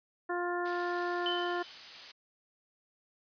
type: harmonic tone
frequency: 352.1 Hz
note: F4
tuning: 14 cents sharp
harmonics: 1 / 2 / 3 / 4 / 5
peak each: -34 / -37 / -39 / -40 / -41 dBFS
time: 0.29-1.63 s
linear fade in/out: 10 ms
type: noise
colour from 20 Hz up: blue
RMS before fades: -40 dBFS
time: 0.65-2.12 s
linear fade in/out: 10 ms
type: tone with exponential decay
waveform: sine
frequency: 3056 Hz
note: G7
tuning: 45 cents flat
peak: -30 dBFS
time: 1.26-1.91 s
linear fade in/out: 1 ms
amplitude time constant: 140 ms
effects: resampled to 11025 Hz

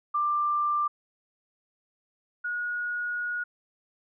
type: tone pair in turn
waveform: sine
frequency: 1185 / 1448.8 Hz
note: D6 / F#6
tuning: +15 / -37 cents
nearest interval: minor third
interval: 348 cents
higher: second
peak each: -23 / -28 dBFS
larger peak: first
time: 0.14-0.88 / 2.44-3.44 s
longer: second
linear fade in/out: 10 ms
effects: none

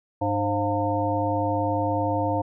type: harmonic tone with a mistuned harmonic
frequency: 100.6 Hz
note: G2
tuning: 45 cents sharp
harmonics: 1 / 3 / 5 / 7 / 9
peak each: -28 / -28 / -28 / -28 / -28 dBFS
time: 0.21-2.42 s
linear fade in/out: 10 ms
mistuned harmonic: 5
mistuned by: +87 cents
effects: none

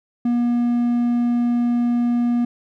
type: tone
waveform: triangle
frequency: 239.7 Hz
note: A#3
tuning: 48 cents sharp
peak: -14 dBFS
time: 0.25-2.45 s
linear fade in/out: 5 ms
effects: none

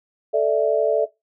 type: chord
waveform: sine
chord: A suspended fourth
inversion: none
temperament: equal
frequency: 440 / 587.3 / 659.3 Hz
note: A4 / D5 / E5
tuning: 0 / 0 / 0 cents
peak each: -20 dBFS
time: 0.33-1.06 s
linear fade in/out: 20 ms
effects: noise-tail reverb RT60 0.2 s tail -20 dB re dry

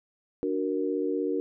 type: chord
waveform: sine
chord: D augmented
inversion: none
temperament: equal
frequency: 293.7 / 370 / 466.2 Hz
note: D4 / F#4 / A#4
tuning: 0 / 0 / 0 cents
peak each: -30 dBFS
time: 0.43-1.4 s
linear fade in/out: 0 ms
effects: none

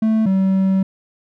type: tone pair in turn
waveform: triangle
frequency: 220 / 191.28 Hz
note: A3 / G3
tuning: 0 / -42 cents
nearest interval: major second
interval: 242 cents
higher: first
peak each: -11 dBFS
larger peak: neither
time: 0.02-0.26 / 0.26-0.83 s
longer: second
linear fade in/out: 5 ms
effects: none

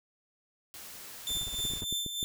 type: noise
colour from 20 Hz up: white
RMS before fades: -46 dBFS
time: 0.74-1.81 s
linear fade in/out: 0 ms
type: tone with tremolo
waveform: sawtooth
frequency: 3550 Hz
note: A7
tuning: 15 cents sharp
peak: -27 dBFS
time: 1.27-2.24 s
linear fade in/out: 0 ms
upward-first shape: sine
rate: 3.3 Hz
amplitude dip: 55%
type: noise bursts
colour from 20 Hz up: brown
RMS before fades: -41 dBFS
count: 10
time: 1.29-1.844 s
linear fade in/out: 5 ms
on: 32 ms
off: 26 ms
type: clicks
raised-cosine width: 3 ms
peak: -27 dBFS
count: 6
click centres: 1.652 / 1.736 / 1.822 / 1.926 / 2.063 / 2.229 s
effects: none

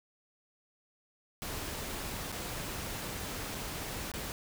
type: noise with dropouts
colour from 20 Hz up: pink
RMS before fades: -39 dBFS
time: 1.42-4.32 s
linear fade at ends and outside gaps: 0 ms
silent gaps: 2.318-2.325 / 3.547-3.551 / 4.117-4.138 s
effects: none

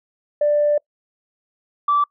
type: tone pair in turn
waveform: sine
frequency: 590 / 1161.7 Hz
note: D5 / D6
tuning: +8 / -19 cents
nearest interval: octave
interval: 1173 cents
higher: second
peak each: -13 dBFS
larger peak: neither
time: 0.41-0.78 / 1.88-2.04 s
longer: first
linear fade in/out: 5 ms
effects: noise-tail reverb RT60 0.1 s tail -26 dB re dry + tanh soft clip ceiling -9 dBFS

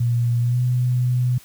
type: tone with pitch glide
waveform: sine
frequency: 119.2 to 124.48 Hz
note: A#2 to B2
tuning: +39 to +14 cents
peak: -16 dBFS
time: 0-1.38 s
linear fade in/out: 5 ms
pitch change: +75 cents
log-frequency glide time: 0.41-0.61 s
effects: white hiss -48 dBFS RMS until 1.44 s + high-pass 60 Hz 12 dB/octave

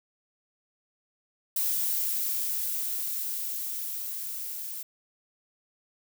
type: noise with level ramp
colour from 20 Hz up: violet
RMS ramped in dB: -27 to -37 dBFS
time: 1.56-4.83 s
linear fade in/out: 5 ms
effects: none

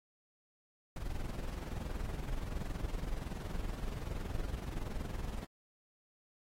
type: noise with amplitude modulation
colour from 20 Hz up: brown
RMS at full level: -36 dBFS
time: 0.96-5.45 s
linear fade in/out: 2 ms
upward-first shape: sine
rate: 21.3 Hz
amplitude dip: 65%
effects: AAC 48 kbps

